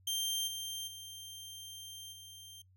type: tone with level steps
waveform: sawtooth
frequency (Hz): 3160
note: G7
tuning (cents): +13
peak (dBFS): -29 / -35 / -42 / -46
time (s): 0.07-2.62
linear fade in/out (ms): 5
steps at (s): 0.47 / 0.87 / 2.12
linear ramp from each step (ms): 10
effects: noise-tail reverb RT60 0.1 s tail -21 dB re dry + added 93 Hz sine -62 dBFS peak until 2.76 s